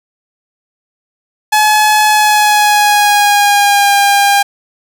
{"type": "tone with pitch glide", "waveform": "sawtooth", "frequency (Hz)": [852, 804.2], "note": ["G#5", "G5"], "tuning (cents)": [44, 44], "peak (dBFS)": -3, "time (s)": [1.52, 4.43], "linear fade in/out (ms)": 10, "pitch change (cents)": -100, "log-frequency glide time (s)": [2.07, 3.94], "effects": []}